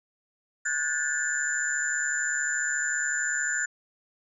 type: tone cluster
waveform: sine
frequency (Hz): 1459 / 1593 / 1744 / 7130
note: F#6 / G6 / A6 / A8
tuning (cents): -25 / +27 / -16 / +22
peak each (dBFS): -31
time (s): 0.65-3.66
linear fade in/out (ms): 10
effects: none